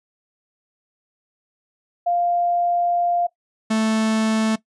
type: tone pair in turn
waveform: sine / 45% pulse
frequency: 698.5 / 220 Hz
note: F5 / A3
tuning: 0 / 0 cents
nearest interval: octave + minor sixth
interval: 2000 cents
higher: first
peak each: -17 dBFS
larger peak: neither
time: 2.06-3.27 / 3.7-4.56 s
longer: first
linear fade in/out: 10 ms
effects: noise-tail reverb RT60 0.1 s tail -18 dB re dry + resampled to 22050 Hz